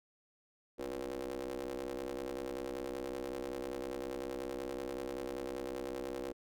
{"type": "ring-modulated tone", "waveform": "25% pulse", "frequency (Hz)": 65.41, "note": "C2", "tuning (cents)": 0, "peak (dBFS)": -32, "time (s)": [0.78, 6.33], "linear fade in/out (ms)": 20, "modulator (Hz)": 420, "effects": []}